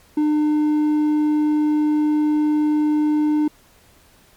sine tone with hard clipping, 301.6 Hz, D4, 46 cents sharp, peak -16 dBFS, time 0.17-3.48 s, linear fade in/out 5 ms, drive 3 dB, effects pink hiss -53 dBFS RMS until 4.36 s + MP3 96 kbps

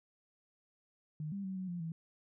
sine tone with pitch steps, 153.2 / 198.4 / 189.8 / 186.5 / 174.9 / 163.5 Hz, D#3 / G3 / F#3 / F#3 / F3 / E3, -27 / +21 / +44 / +14 / +3 / -14 cents, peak -37 dBFS, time 1.2-1.92 s, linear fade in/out 2 ms, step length 120 ms, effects none

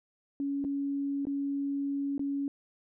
sine tone with dropouts, 280 Hz, C#4, 18 cents sharp, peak -29 dBFS, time 0.4-2.48 s, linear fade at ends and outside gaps 1 ms, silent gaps 0.642-0.648 / 1.253-1.269 / 2.18-2.194 s, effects none

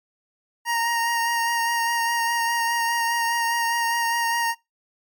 25% pulse tone with vibrato, 932.3 Hz, A#5, in tune, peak -17 dBFS, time 0.65-4.55 s, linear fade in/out 50 ms, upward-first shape sine, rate 4.9 Hz, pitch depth 18 cents each way, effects noise-tail reverb RT60 0.2 s tail -22 dB re dry + MP3 96 kbps

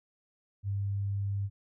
sine tone, 99.7 Hz, G2, 30 cents sharp, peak -29 dBFS, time 0.63-1.5 s, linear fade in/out 50 ms, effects none

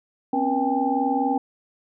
sine tone cluster, 253.4 / 273.7 / 480 / 791 / 855 Hz, B3 / C#4 / B4 / G5 / A5, +45 / -22 / -49 / +15 / -50 cents, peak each -28 / -24 / -30 / -23 / -32 dBFS, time 0.33-1.38 s, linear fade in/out 5 ms, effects none

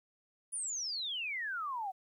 sine exponential sweep, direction down, 10000 to 732 Hz, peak -35 dBFS, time 0.52-1.92 s, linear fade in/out 20 ms, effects 12-bit

